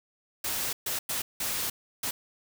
white noise bursts at uneven times, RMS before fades -31 dBFS, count 5, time 0.44-0.73 / 0.86-0.99 / 1.09-1.22 / 1.4-1.7 / 2.03-2.11 s, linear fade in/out 5 ms, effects none

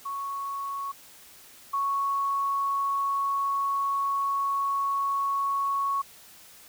sine tone pair in turn, 1108.7 / 1108.7 Hz, C#6 / C#6, 0 / 0 cents, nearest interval unison, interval 0 cents, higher neither, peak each -30 / -24 dBFS, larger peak second, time 0.05-0.92 / 1.73-6.02 s, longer second, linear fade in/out 10 ms, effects white hiss -51 dBFS RMS until 6.68 s

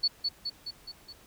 sine tone with echo, 4435 Hz, C#8, in tune, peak -22 dBFS, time 0.03-0.08 s, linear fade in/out 10 ms, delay 210 ms, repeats 5, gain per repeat -4 dB, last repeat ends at 1.13 s, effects pink hiss -57 dBFS RMS until 1.26 s

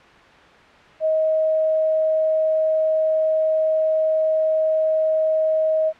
sine tone, 631 Hz, D#5, 24 cents sharp, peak -16 dBFS, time 1-5.93 s, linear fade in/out 50 ms, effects white hiss -46 dBFS RMS until 5.99 s + low-pass 2000 Hz 12 dB/octave

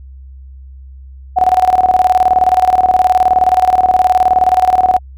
sine tone with tremolo, 740 Hz, F#5, in tune, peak -5 dBFS, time 1.36-4.99 s, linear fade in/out 20 ms, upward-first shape square, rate 19 Hz, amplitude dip 75%, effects added 66 Hz sine -31 dBFS peak until 5.17 s

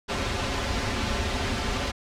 pink noise with comb filter, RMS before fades -27 dBFS, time 0.08-1.92 s, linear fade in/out 20 ms, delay 6.3 ms, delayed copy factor -0.65, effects low-pass 5000 Hz 12 dB/octave

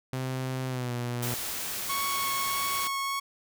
sawtooth tone with pitch glide, 130 to 121.29 Hz, C3 to B2, -11 to -31 cents, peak -26 dBFS, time 0.13-1.34 s, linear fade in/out 0 ms, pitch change -120 cents, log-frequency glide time 0.68-0.93 s
white noise, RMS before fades -34 dBFS, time 1.22-2.88 s, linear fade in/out 10 ms
sawtooth tone with vibrato, 1105 Hz, C#6, 6 cents flat, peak -25 dBFS, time 1.89-3.2 s, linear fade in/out 10 ms, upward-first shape triangle, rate 1.6 Hz, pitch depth 12 cents each way
effects none

